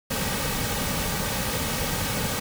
pink noise with comb filter, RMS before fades -27 dBFS, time 0.1-2.4 s, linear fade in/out 10 ms, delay 2.9 ms, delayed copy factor -0.55, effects none

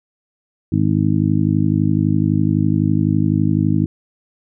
harmonic tone, 51.91 Hz, G#1, in tune, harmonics 2 / 3 / 4 / 5 / 6, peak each -19 / -18 / -21 / -20 / -21 dBFS, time 0.72-3.86 s, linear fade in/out 5 ms, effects none

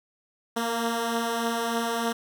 10% pulse beating tone pair, 228.8 / 232.1 Hz, A#3 / A#3, -32 / -7 cents, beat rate 3.3 Hz, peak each -25 / -18 dBFS, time 0.56-2.13 s, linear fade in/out 10 ms, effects none

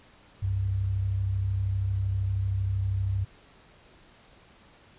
sine tone pair together, 64.8 / 97.6 Hz, C2 / G2, -16 / -7 cents, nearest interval perfect fifth, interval 709 cents, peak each -33 / -25 dBFS, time 0.42-3.25 s, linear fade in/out 10 ms, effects pink hiss -56 dBFS RMS until 4.98 s + resampled to 8000 Hz

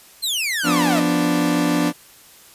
sawtooth exponential sweep, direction down, 4301 to 587.3 Hz, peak -17 dBFS, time 0.22-1.01 s, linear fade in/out 20 ms
40% pulse chord, B diminished, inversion second, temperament equal, 174.61 / 246.9 / 293.7 Hz, F3 / B3 / D4, 0 / 0 / 0 cents, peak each -22 / -22 / -18 dBFS, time 0.63-1.93 s, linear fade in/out 50 ms
effects white hiss -47 dBFS RMS until 2.54 s + resampled to 32000 Hz

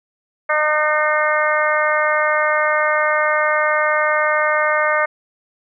harmonic tone, 304.4 Hz, D#4, 38 cents flat, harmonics 2 / 3 / 4 / 5 / 6 / 7, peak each -19 / -25 / -20 / -22 / -22 / -23 dBFS, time 0.49-5.06 s, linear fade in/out 10 ms, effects none

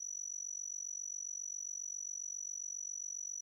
sine tone with amplitude modulation, 5910 Hz, F#8, 3 cents flat, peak -36 dBFS, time 0-3.41 s, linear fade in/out 10 ms, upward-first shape sine, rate 47.4 Hz, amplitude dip 100%, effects 12-bit

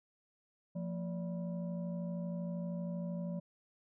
sine tone with frequency modulation, 174.61 Hz, F3, in tune, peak -36 dBFS, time 0.75-3.4 s, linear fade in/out 10 ms, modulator 402 Hz, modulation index 0.68, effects none

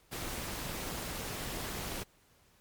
pink noise with amplitude modulation, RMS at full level -36 dBFS, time 0.11-2.04 s, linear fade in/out 20 ms, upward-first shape sine, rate 296 Hz, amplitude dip 65%, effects pink hiss -66 dBFS RMS until 2.6 s + MP3 96 kbps

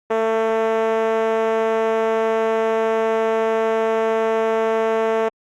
5% pulse tone with band-pass filter, 223.2 Hz, A3, 25 cents sharp, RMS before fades -19 dBFS, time 0.1-5.29 s, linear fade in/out 10 ms, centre 500 Hz, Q 2.2, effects Opus 24 kbps

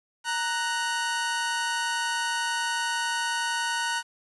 sawtooth tone pair together, 931 / 1483.4 Hz, A#5 / F#6, -2 / +4 cents, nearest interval minor sixth, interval 806 cents, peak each -25 dBFS, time 0.24-4.03 s, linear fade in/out 50 ms, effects resampled to 24000 Hz + 9-bit

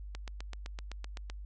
click train, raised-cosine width 0.2 ms, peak -25 dBFS, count 10, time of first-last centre 0.15-1.299 s, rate 7.83 Hz, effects added 50 Hz sine -41 dBFS peak until 1.45 s + resampled to 24000 Hz

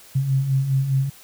sine beating tone pair, 130.81 / 135.71 Hz, C3 / C#3, 0 / -36 cents, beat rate 4.9 Hz, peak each -26 / -18 dBFS, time 0.15-1.1 s, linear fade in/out 10 ms, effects white hiss -47 dBFS RMS until 1.23 s

